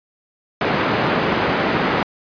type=band-pass noise; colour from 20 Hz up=pink; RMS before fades=-19 dBFS; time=0.61-2.03 s; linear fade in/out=2 ms; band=180 to 2200 Hz; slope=12 dB/octave; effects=resampled to 11025 Hz